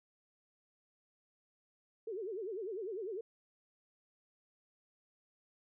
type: tone with vibrato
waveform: sine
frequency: 407.8 Hz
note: G#4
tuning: 32 cents flat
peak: -38 dBFS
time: 2.07-3.21 s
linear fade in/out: 5 ms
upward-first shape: sine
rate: 10 Hz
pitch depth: 220 cents each way
effects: none